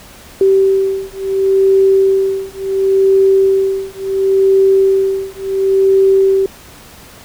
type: beating tone pair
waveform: sine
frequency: 386.6 / 387.31 Hz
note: G4 / G4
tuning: -24 / -21 cents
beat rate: 0.71 Hz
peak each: -12 dBFS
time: 0.41-6.46 s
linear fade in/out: 2 ms
effects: pink hiss -38 dBFS RMS until 7.24 s